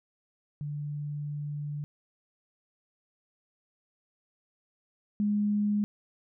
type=tone pair in turn; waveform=sine; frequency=146.8 / 207.2 Hz; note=D3 / G#3; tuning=0 / -4 cents; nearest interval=tritone; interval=596 cents; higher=second; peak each=-32 / -24 dBFS; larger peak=second; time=0.61-1.84 / 5.2-5.84 s; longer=first; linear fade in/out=0 ms; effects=none